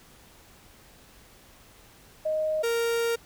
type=tone pair in turn; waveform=sine / 45% pulse; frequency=622.3 / 464.9 Hz; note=D#5 / A#4; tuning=0 / -5 cents; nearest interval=perfect fourth; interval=505 cents; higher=first; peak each=-24 dBFS; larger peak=neither; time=2.25-2.63 / 2.63-3.16 s; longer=second; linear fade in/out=10 ms; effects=pink hiss -54 dBFS RMS until 3.25 s